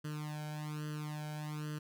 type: tone with flanger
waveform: sawtooth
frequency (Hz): 151.3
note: D#3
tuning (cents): -48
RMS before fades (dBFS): -41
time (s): 0.04-1.79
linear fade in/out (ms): 10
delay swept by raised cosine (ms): 0.65 to 1.3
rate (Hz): 1.2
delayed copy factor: +0.95
effects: none